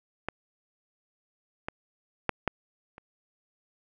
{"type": "clicks", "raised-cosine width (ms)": 0.5, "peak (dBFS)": [-15, -17, -9, -10, -30], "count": 5, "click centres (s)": [0.286, 1.685, 2.293, 2.477, 2.981], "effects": []}